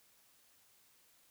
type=silence; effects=white hiss -68 dBFS RMS until 1.3 s